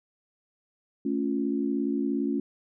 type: chord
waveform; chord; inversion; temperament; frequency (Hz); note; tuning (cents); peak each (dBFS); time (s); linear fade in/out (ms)
sine; A augmented; none; equal; 220 / 277.2 / 349.2; A3 / C#4 / E#4; 0 / 0 / 0; -30 / -27 / -32; 1.05-2.4; 5
effects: none